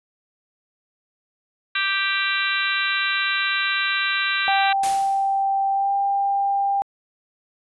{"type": "harmonic tone", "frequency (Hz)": 392, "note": "G4", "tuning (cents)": 0, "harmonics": [3, 4, 5, 6, 7, 8, 9, 10], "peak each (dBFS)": [-29, -24, -30, -27, -28, -33, -34, -28], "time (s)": [1.75, 4.73], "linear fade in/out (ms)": 5}
{"type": "tone with pitch glide", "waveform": "sine", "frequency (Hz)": [784, 795.4], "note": ["G5", "G5"], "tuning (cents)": [0, 25], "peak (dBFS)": -18, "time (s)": [4.48, 6.82], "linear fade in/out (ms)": 0, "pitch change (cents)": 25, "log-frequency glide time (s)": [5.71, 5.93]}
{"type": "noise with exponential decay", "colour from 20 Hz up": "white", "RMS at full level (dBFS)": -26, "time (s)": [4.83, 5.43], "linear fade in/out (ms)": 5, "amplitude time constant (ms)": 130}
{"effects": ["resampled to 24000 Hz"]}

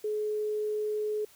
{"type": "tone", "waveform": "sine", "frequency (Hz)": 424.6, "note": "G#4", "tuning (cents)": 38, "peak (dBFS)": -28, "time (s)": [0.04, 1.25], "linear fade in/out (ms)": 5, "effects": ["white hiss -58 dBFS RMS until 1.35 s"]}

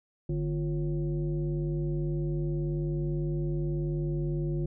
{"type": "tone with frequency modulation", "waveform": "sine", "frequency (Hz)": 149.9, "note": "D3", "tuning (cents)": 36, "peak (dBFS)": -27, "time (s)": [0.29, 4.66], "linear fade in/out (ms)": 5, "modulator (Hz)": 199, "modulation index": 0.94, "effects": []}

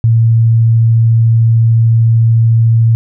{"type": "tone", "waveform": "sine", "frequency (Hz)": 114.2, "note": "A#2", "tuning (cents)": -35, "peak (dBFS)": -5, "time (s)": [0.04, 2.95], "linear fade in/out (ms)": 0, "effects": []}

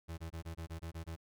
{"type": "tone bursts", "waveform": "35% pulse", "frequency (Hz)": 82.41, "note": "E2", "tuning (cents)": 0, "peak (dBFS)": -39, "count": 9, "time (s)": [0.08, 1.164], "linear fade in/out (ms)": 20, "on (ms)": 100, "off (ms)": 23, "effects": []}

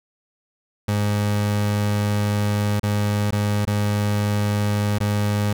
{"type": "tone with dropouts", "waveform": "30% pulse", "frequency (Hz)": 103.6, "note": "G#2", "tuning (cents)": -4, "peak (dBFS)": -16, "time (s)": [0.88, 5.53], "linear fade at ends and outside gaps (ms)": 5, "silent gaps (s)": [[2.797, 2.831], [3.308, 3.324], [3.652, 3.672], [4.985, 5.003]], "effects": []}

